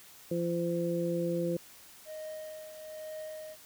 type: harmonic tone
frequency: 171.3 Hz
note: F3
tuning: 33 cents flat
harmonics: 1 / 2 / 3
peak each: -33 / -33 / -33 dBFS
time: 0.31-1.57 s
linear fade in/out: 5 ms
type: tone with tremolo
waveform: triangle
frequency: 622.3 Hz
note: D#5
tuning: in tune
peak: -36 dBFS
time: 2.05-3.57 s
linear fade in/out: 50 ms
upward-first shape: triangle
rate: 1.1 Hz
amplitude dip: 60%
effects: white hiss -54 dBFS RMS until 3.65 s